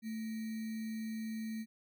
sine tone with sample-and-hold, 221 Hz, A3, 8 cents sharp, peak -37 dBFS, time 0.02-1.66 s, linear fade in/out 50 ms, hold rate 2100 Hz, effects none

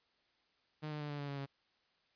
sawtooth tone with pitch steps, 152.9 / 150.36 / 147.86 / 145.41 / 142.99 / 140.62 / 138.28 Hz, D#3 / D3 / D3 / D3 / D3 / C#3 / C#3, -30 / +41 / +12 / -17 / -46 / +25 / -4 cents, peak -36 dBFS, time 0.82-1.464 s, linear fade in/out 20 ms, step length 92 ms, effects white hiss -75 dBFS RMS until 2.15 s + resampled to 11025 Hz

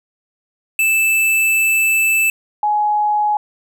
square / sine tone pair in turn, 2637 / 839.3 Hz, E7 / G#5, 0 / +18 cents, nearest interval octave + minor sixth, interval 1982 cents, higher first, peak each -13 dBFS, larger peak neither, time 0.79-2.3 / 2.63-3.37 s, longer first, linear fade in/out 2 ms, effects none

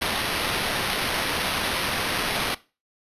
violet noise with sample-and-hold, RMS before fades -26 dBFS, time 0.01-2.55 s, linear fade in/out 10 ms, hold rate 7350 Hz, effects noise-tail reverb RT60 0.3 s tail -19 dB re dry + resampled to 32000 Hz

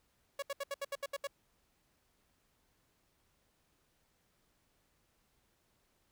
sawtooth tone bursts, 560 Hz, C#5, 18 cents sharp, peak -32 dBFS, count 9, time 0.39-1.272 s, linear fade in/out 5 ms, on 34 ms, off 72 ms, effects pink hiss -75 dBFS RMS until 6.11 s

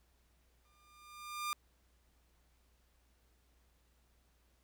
sawtooth tone with exponential growth, 1200 Hz, D6, 37 cents sharp, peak -30 dBFS, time 0.65-1.53 s, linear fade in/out 0 ms, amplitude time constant 190 ms, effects added 60 Hz sine -70 dBFS peak until 4.63 s + pink hiss -75 dBFS RMS until 4.63 s

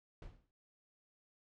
brown noise with exponential decay, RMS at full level -45 dBFS, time 0.22-0.51 s, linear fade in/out 2 ms, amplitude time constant 61 ms, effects low-pass 5000 Hz 12 dB/octave

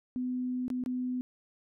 sine tone with dropouts, 251.5 Hz, B3, 32 cents sharp, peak -30 dBFS, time 0.16-1.21 s, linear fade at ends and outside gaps 0 ms, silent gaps 0.681-0.702 / 0.838-0.861 s, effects none

